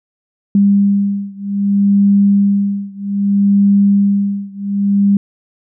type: beating tone pair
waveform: sine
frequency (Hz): 200 / 200.63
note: G3 / G3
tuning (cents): +35 / +40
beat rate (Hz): 0.63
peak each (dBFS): -12 / -13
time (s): 0.55-5.17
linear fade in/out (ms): 2
effects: none